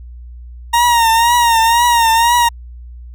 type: tone with vibrato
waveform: 40% pulse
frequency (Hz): 932.3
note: A#5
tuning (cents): 0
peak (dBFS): -8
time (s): 0.73-2.49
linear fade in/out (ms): 10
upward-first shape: triangle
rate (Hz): 2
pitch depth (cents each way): 73
effects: added 60 Hz sine -30 dBFS peak until 3.14 s